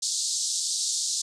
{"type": "band-pass noise", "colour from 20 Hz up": "white", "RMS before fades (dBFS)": -28, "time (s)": [0.02, 1.22], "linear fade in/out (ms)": 10, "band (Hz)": [3900, 8400], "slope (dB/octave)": 48, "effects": []}